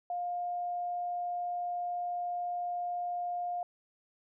sine tone, 707 Hz, F5, 21 cents sharp, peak -32 dBFS, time 0.1-3.63 s, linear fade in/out 2 ms, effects none

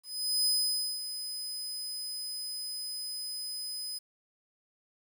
sawtooth tone with ADSR envelope, 5020 Hz, D#8, 15 cents sharp, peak -22 dBFS, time 0.03-3.99 s, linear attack 430 ms, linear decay 530 ms, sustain -11 dB, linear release 14 ms, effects 10-bit

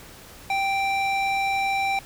square tone with band-pass filter, 784 Hz, G5, in tune, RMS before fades -24 dBFS, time 0.5-1.99 s, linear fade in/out 2 ms, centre 1800 Hz, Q 1.3, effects pink hiss -45 dBFS RMS until 2.05 s

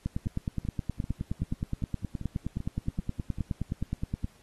two click trains, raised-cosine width 5 ms, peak -17 / -23 dBFS, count 41 / 9, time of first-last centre 0.06-4.244 / 0.26-3.385 s, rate 9.56 / 2.56 Hz, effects pink hiss -61 dBFS RMS until 4.42 s + AAC 32 kbps

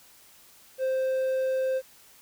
triangle tone, 523.3 Hz, C5, in tune, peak -22 dBFS, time 0.78-1.82 s, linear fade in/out 50 ms, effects white hiss -55 dBFS RMS until 2.21 s

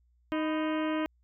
harmonic tone with a mistuned harmonic, 311.1 Hz, D#4, in tune, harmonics 1 / 2 / 3 / 4 / 5 / 6 / 7 / 8 / 9 / 10, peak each -29 / -35 / -39 / -41 / -43 / -45 / -46 / -47 / -48 / -49 dBFS, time 0.32-1.06 s, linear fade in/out 0 ms, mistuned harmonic 3, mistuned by +110 cents, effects added 60 Hz sine -64 dBFS peak until 1.23 s

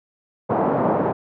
white band-pass noise, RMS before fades -20 dBFS, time 0.49-1.13 s, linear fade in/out 20 ms, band 120 to 900 Hz, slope 24 dB/octave, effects none

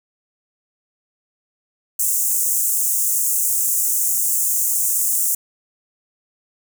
pink high-pass noise, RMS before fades -19 dBFS, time 1.99-5.35 s, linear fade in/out 5 ms, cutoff 6800 Hz, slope 48 dB/octave, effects none

